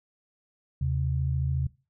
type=tone pair together; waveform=sine; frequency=79.26 / 133.3 Hz; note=D#2 / C3; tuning=+33 / +33 cents; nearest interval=major sixth; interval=900 cents; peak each=-28 / -26 dBFS; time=0.81-1.67 s; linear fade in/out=5 ms; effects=noise-tail reverb RT60 0.3 s tail -20 dB re dry